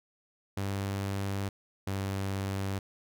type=tone pair in turn; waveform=sawtooth; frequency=98.6 / 97.47 Hz; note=G2 / G2; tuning=+11 / -9 cents; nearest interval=unison; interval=20 cents; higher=first; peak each=-27 dBFS; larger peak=neither; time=0.57-1.49 / 1.87-2.79 s; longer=neither; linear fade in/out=5 ms; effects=none